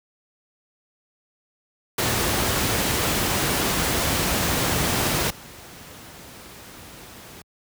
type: noise with level steps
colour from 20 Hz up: pink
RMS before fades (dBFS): -22 / -42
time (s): 1.98-7.42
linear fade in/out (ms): 5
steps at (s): 5.3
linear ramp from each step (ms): 5
effects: high-pass 60 Hz 12 dB/octave